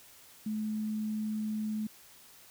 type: tone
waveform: sine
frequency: 215 Hz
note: A3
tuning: 40 cents flat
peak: -31 dBFS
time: 0.46-1.87 s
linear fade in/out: 5 ms
effects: white hiss -56 dBFS RMS until 2.5 s